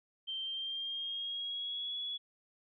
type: tone with pitch glide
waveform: sine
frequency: 3136 to 3381 Hz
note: G7 to G#7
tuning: 0 to +30 cents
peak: -36 dBFS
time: 0.27-2.18 s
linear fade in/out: 20 ms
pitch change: +130 cents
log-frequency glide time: 0.41-1.96 s
effects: none